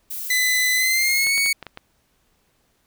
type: noise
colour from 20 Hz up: violet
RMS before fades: -30 dBFS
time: 0.1-1.25 s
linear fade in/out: 10 ms
type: tone with pitch glide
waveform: sawtooth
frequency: 2008 to 2228 Hz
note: B6 to C#7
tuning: +28 to +8 cents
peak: -14 dBFS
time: 0.3-1.53 s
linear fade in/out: 5 ms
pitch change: +180 cents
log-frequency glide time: 0.75-1.35 s
type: clicks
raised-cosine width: 0.3 ms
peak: -18 dBFS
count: 6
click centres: 1.269 / 1.379 / 1.461 / 1.627 / 1.667 / 1.774 s
effects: pink hiss -65 dBFS RMS until 2.86 s